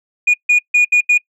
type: tone bursts at uneven times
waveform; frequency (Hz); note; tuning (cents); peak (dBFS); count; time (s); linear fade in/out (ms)
sine; 2449; D#7; -28; -5; 5; 0.27-0.34 / 0.49-0.59 / 0.74-0.85 / 0.92-1.01 / 1.09-1.18; 10
effects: noise-tail reverb RT60 0.1 s tail -25 dB re dry + tanh soft clip ceiling -7 dBFS